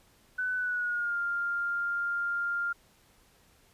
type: tone with pitch glide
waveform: sine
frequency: 1500 to 1399.5 Hz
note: F#6 to F6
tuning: +23 to +3 cents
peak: -28 dBFS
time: 0.38-2.73 s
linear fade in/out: 10 ms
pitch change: -120 cents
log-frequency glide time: 0.57-1.18 s
effects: pink hiss -63 dBFS RMS until 3.73 s + resampled to 32000 Hz